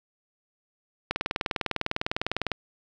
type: click train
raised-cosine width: 0.3 ms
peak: -10 dBFS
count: 29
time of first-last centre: 1.11-2.517 s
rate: 19.9 Hz
effects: none